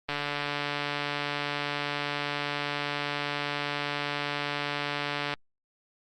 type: click train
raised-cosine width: 0.3 ms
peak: -14 dBFS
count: 762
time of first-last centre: 0.09-5.338 s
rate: 145 Hz
effects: Opus 24 kbps